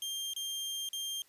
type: tone with dropouts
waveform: sawtooth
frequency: 3188 Hz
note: G7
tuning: 28 cents sharp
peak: -32 dBFS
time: 0.02-1.22 s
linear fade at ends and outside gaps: 1 ms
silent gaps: 0.335-0.363 / 0.889-0.931 s
effects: white hiss -65 dBFS RMS until 1.28 s + resampled to 32000 Hz